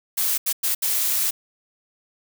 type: noise bursts at uneven times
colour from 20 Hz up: blue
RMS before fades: -22 dBFS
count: 4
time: 0.17-0.38 / 0.46-0.53 / 0.63-0.75 / 0.82-1.31 s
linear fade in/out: 10 ms
effects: none